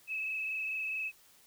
sine tone with frequency modulation, 2587 Hz, E7, 33 cents flat, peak -33 dBFS, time 0.07-1.12 s, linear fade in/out 50 ms, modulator 24.6 Hz, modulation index 2.3, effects white hiss -62 dBFS RMS until 1.46 s

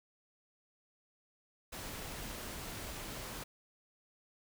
pink noise, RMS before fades -44 dBFS, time 1.72-3.44 s, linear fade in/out 10 ms, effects none

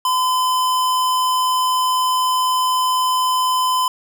square tone, 1018 Hz, C6, 48 cents flat, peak -16 dBFS, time 0.05-3.88 s, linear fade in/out 2 ms, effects none

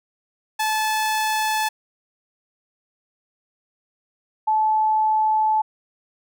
sawtooth / sine tone pair in turn, 867 / 867 Hz, A5 / A5, -26 / -26 cents, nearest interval unison, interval 0 cents, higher neither, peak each -16 dBFS, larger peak neither, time 0.59-1.69 / 4.47-5.62 s, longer second, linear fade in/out 10 ms, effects none

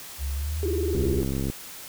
sine tone with pitch glide, 69.3 to 78.24 Hz, C#2 to D#2, 0 to +10 cents, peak -26 dBFS, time 0.18-1.22 s, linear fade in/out 50 ms, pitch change +210 cents, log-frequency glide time 0.35-0.58 s
sine tone with vibrato, 370 Hz, F#4, in tune, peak -25 dBFS, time 0.63-1.23 s, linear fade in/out 0 ms, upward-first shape square, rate 20 Hz, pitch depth 150 cents each way
click train, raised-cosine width 3 ms, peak -16 dBFS, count 38, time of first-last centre 0.95-1.5 s, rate 67.3 Hz
effects white hiss -41 dBFS RMS until 1.88 s

